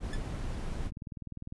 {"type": "noise", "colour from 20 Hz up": "brown", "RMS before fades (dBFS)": -35, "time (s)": [0, 0.91], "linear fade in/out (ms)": 50}
{"type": "tone with exponential decay", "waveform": "sawtooth", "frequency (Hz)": 1734, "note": "A6", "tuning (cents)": -26, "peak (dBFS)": -34, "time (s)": [0.13, 0.22], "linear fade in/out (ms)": 2, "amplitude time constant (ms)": 18}
{"type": "click train", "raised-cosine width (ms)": 5, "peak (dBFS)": -29, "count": 17, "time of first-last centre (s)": [0.72, 1.524], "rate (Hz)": 19.9}
{"effects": ["resampled to 24000 Hz"]}